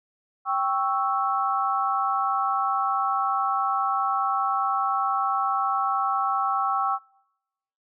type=chord; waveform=sine; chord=C# diminished; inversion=second; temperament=equal; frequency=784 / 1108.7 / 1318.5 Hz; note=G5 / C#6 / E6; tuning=0 / 0 / 0 cents; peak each=-26 dBFS; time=0.45-6.99 s; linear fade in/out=50 ms; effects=noise-tail reverb RT60 0.9 s tail -26 dB re dry